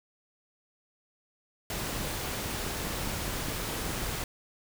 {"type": "noise", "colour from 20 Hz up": "pink", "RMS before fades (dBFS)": -34, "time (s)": [1.7, 4.24], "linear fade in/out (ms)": 2}
{"type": "click train", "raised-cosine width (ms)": 3, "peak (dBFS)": -25, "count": 8, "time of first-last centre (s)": [2.46, 3.894], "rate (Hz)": 4.88}
{"effects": []}